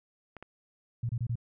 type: clicks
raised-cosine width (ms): 0.5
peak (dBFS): -29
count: 2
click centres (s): 0.367 / 0.426
type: tone bursts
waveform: sine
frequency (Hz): 117.8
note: A#2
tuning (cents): +19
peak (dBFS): -28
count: 4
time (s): 1.03-1.356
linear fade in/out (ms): 5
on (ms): 62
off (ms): 26
effects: none